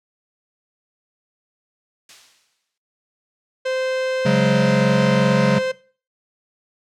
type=noise with exponential decay; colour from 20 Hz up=blue; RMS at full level=-33 dBFS; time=2.09-2.78 s; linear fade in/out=2 ms; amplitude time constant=150 ms
type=tone; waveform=45% pulse; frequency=519 Hz; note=C5; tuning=14 cents flat; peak=-20 dBFS; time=3.65-5.72 s; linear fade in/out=10 ms
type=chord; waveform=square; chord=C# suspended fourth; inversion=none; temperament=equal; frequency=138.59 / 185 / 207.7 Hz; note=C#3 / F#3 / G#3; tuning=0 / 0 / 0 cents; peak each=-20 dBFS; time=4.25-5.59 s; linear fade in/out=10 ms
effects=noise-tail reverb RT60 0.4 s tail -19 dB re dry + low-pass 5000 Hz 12 dB/octave